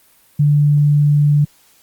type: tone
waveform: sine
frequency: 146.6 Hz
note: D3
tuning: 3 cents flat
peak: -9 dBFS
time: 0.39-1.45 s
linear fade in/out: 10 ms
effects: white hiss -52 dBFS RMS until 1.82 s + Opus 32 kbps